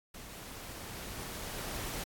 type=noise with level ramp; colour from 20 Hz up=pink; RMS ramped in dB=-48 to -38 dBFS; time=0.14-2.04 s; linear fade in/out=5 ms; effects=AAC 64 kbps